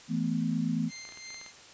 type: chord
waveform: sine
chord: E suspended fourth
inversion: none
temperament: equal with one note detuned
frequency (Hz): 164.81 / 220 / 248.9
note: E3 / A3 / B3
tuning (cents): 0 / 0 / +14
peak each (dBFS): -31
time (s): 0.08-0.91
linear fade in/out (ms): 50
type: tone with tremolo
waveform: 10% pulse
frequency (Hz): 2093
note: C7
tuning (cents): 0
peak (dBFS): -30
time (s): 0.88-1.53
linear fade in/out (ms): 50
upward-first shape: sine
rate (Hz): 2.9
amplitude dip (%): 50
type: clicks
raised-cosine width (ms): 0.3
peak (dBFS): -32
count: 8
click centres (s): 1.052 / 1.09 / 1.123 / 1.174 / 1.305 / 1.344 / 1.414 / 1.463
effects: white hiss -51 dBFS RMS until 1.73 s + resampled to 16000 Hz